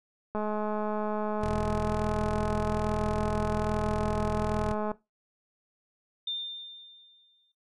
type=click train; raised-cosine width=1 ms; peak=-19 dBFS; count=969; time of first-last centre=0.35-4.916 s; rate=212 Hz
type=tone; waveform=15% pulse; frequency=41.2 Hz; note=E1; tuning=in tune; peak=-25 dBFS; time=1.41-4.74 s; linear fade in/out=20 ms
type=tone with exponential decay; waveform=sine; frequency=3605 Hz; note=A7; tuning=41 cents sharp; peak=-29 dBFS; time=6.27-7.52 s; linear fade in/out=5 ms; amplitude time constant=270 ms
effects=noise-tail reverb RT60 0.2 s tail -17 dB re dry + resampled to 24000 Hz